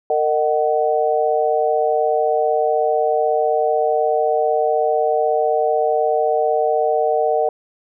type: tone cluster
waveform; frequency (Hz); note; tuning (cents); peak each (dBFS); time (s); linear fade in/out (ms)
sine; 457.5 / 615 / 751; A#4 / D#5 / F#5; -32 / -20 / +26; -19; 0.1-7.49; 2
effects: none